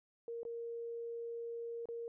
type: tone with dropouts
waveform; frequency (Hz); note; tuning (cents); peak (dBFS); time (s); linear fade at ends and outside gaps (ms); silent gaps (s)
sine; 466.2; A#4; 0; -40; 0.28-2.08; 1; 0.432-0.451 / 1.856-1.887
effects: none